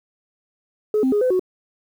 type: tone with pitch steps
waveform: sine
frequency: 425.6 / 261.2 / 414.7 / 508 / 368.6 Hz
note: G#4 / C4 / G#4 / B4 / F#4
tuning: +42 / -3 / -3 / +49 / -7 cents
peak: -14 dBFS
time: 0.94-1.395 s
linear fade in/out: 2 ms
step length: 91 ms
effects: tanh soft clip ceiling -12 dBFS + 8-bit